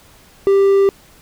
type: tone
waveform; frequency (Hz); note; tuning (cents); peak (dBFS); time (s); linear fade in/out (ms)
triangle; 393.9; G4; +8; -7; 0.47-0.89; 0
effects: pink hiss -47 dBFS RMS until 1.21 s